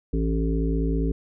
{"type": "harmonic tone", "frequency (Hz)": 55, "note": "A1", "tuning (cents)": 0, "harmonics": [1, 3, 5, 7, 8], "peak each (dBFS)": [-23, -28, -28, -33, -33], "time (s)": [0.13, 1.12], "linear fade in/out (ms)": 5, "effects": []}